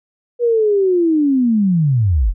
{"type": "linear sweep", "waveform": "sine", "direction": "down", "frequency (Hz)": [487.3, 36.71], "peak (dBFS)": -11, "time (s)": [0.39, 2.34], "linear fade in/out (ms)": 50, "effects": []}